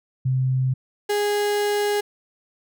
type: tone pair in turn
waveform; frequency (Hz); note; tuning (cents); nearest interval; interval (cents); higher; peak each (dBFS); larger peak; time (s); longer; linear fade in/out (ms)
sine / 35% pulse; 130 / 412.7; C3 / G#4; -11 / -11; octave + minor sixth; 2000; second; -18; neither; 0.25-0.74 / 1.09-2.01; second; 10
effects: none